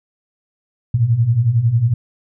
sine beating tone pair, 109.4 / 120.4 Hz, A2 / B2, -9 / -44 cents, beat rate 11 Hz, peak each -18 / -13 dBFS, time 0.94-1.94 s, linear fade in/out 5 ms, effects none

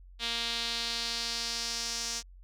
sawtooth tone with band-pass filter sweep, 233.1 Hz, A#3, in tune, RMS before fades -34 dBFS, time 0.19-2.23 s, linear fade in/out 50 ms, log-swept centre 3600 to 5900 Hz, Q 2.9, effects added 45 Hz sine -49 dBFS peak until 2.43 s

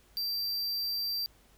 square tone, 4699 Hz, D8, in tune, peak -31 dBFS, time 0.17-1.26 s, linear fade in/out 0 ms, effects added 50 Hz sine -64 dBFS peak until 1.57 s + pink hiss -63 dBFS RMS until 1.57 s

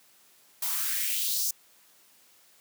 blue noise with high-pass filter sweep, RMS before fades -29 dBFS, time 0.62-1.51 s, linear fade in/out 5 ms, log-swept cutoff 800 to 6100 Hz, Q 2.6, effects white hiss -60 dBFS RMS until 2.6 s + high-pass 150 Hz 12 dB/octave

